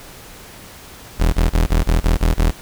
35% pulse tone bursts, 40.74 Hz, E1, 20 cents flat, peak -10 dBFS, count 8, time 1.19-2.513 s, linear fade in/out 20 ms, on 140 ms, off 29 ms, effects pink hiss -39 dBFS RMS until 2.61 s

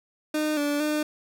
30% pulse tone with pitch steps, 305.7 / 290.5 / 302.2 Hz, D#4 / D4 / D4, -30 / -19 / +50 cents, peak -21 dBFS, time 0.34-1.03 s, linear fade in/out 5 ms, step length 230 ms, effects none

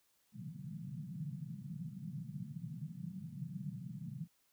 pink band-pass noise, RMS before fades -45 dBFS, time 0.32-4.28 s, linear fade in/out 50 ms, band 130 to 190 Hz, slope 48 dB/octave, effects white hiss -75 dBFS RMS until 4.52 s

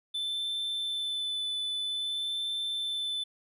triangle tone with vibrato, 3520 Hz, A7, in tune, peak -29 dBFS, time 0.14-3.24 s, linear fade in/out 10 ms, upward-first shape sine, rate 0.51 Hz, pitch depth 13 cents each way, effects none

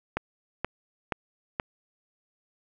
click train, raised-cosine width 0.5 ms, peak -12 dBFS, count 4, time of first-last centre 0.17-1.599 s, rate 2.1 Hz, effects none

